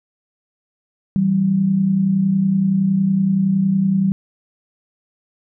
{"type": "tone pair together", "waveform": "sine", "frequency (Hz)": [162.5, 193.25], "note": ["E3", "G3"], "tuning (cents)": [-24, -24], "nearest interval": "minor third", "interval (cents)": 300, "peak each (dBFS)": [-22, -14], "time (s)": [1.16, 4.12], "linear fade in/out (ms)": 0, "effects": []}